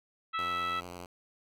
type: harmonic tone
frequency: 656 Hz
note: E5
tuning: 9 cents flat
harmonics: 2 / 3 / 4 / 5 / 6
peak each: -31 / -41 / -41 / -43 / -46 dBFS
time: 0.33-0.81 s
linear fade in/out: 20 ms
type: tone with vibrato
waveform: 5% pulse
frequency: 88.4 Hz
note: F2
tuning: 22 cents sharp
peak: -31 dBFS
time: 0.38-1.06 s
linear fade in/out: 5 ms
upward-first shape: sine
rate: 11 Hz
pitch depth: 35 cents each way
effects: none